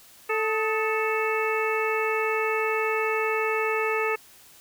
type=harmonic tone with a mistuned harmonic; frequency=440 Hz; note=A4; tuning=in tune; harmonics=1 / 2 / 3 / 4 / 5 / 6; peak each=-26 / -32 / -30 / -33 / -31 / -32 dBFS; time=0.29-4.16 s; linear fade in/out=10 ms; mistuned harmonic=3; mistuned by=-65 cents; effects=white hiss -52 dBFS RMS until 4.6 s